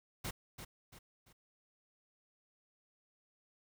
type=noise with echo; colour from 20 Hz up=pink; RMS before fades=-40 dBFS; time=0.24-0.31 s; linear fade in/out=10 ms; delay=340 ms; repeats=3; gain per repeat=-8 dB; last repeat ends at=1.33 s; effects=none